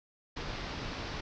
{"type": "low-pass noise", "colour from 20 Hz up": "pink", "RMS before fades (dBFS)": -39, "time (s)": [0.36, 1.21], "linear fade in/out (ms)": 10, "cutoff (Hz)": 5500, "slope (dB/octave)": 48, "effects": []}